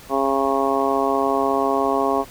harmonic tone, 136.5 Hz, C#3, 26 cents flat, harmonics 2 / 3 / 4 / 5 / 6 / 7 / 8, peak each -25 / -23 / -27 / -23 / -27 / -28 / -24 dBFS, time 0.09-2.25 s, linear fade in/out 50 ms, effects pink hiss -43 dBFS RMS until 2.3 s

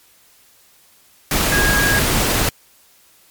sine tone in noise, 1640 Hz, G#6, 22 cents flat, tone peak -16 dBFS, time 1.52-1.99 s, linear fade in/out 2 ms, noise pink, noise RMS -17 dBFS, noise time 1.31-2.49 s, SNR -2 dB, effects white hiss -52 dBFS RMS until 3.3 s + MP3 96 kbps

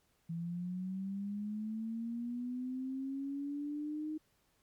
sine linear sweep, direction up, 164.81 to 311.1 Hz, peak -36 dBFS, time 0.29-4.18 s, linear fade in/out 10 ms, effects pink hiss -74 dBFS RMS until 4.62 s + MP3 96 kbps

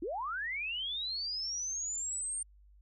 sine linear sweep, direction up, 289.6 to 8830 Hz, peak -34 dBFS, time 0.02-2.43 s, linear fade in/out 5 ms, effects added 50 Hz sine -57 dBFS peak until 2.81 s

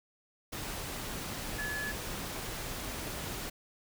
sine tone in noise, 1708 Hz, G#6, 48 cents sharp, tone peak -35 dBFS, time 1.58-1.92 s, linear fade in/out 10 ms, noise pink, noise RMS -39 dBFS, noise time 0.52-3.5 s, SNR +1 dB, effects none

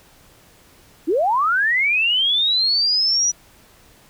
sine linear sweep, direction up, 280.9 to 5900 Hz, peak -15 dBFS, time 1.07-3.32 s, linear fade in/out 20 ms, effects pink hiss -51 dBFS RMS until 4.09 s

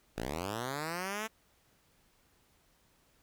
5% pulse linear sweep, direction up, 49 to 224.9 Hz, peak -24 dBFS, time 0.16-1.28 s, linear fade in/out 20 ms, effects pink hiss -69 dBFS RMS until 3.22 s

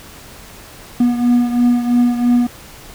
triangle beating tone pair, 241.7 / 244.7 Hz, B3 / B3, -37 / -16 cents, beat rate 3 Hz, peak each -10 / -16 dBFS, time 1-2.47 s, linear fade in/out 5 ms, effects pink hiss -38 dBFS RMS until 2.94 s

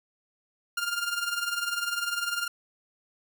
sawtooth tone with tremolo, 1403 Hz, F6, 8 cents sharp, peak -21 dBFS, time 0.77-2.48 s, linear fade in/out 5 ms, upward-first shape triangle, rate 20 Hz, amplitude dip 75%, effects none

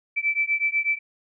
sine beating tone pair, 2318 / 2326.1 Hz, D7 / D7, -23 / -17 cents, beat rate 8.1 Hz, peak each -24 dBFS, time 0.16-0.99 s, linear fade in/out 20 ms, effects none

